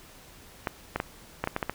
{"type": "clicks", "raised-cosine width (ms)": 0.5, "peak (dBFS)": -12, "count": 8, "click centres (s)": [0.672, 0.96, 1.001, 1.44, 1.474, 1.564, 1.628, 1.696], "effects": ["pink hiss -51 dBFS RMS until 1.74 s"]}